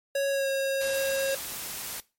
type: tone with pitch glide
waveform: square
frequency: 554 to 542.9 Hz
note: C#5 to C#5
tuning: -1 to -36 cents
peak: -25 dBFS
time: 0.15-1.35 s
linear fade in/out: 5 ms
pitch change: -35 cents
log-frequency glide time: 0.3-0.48 s
type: noise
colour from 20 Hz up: white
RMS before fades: -36 dBFS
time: 0.81-2 s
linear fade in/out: 0 ms
effects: noise-tail reverb RT60 0.3 s tail -21 dB re dry + MP3 64 kbps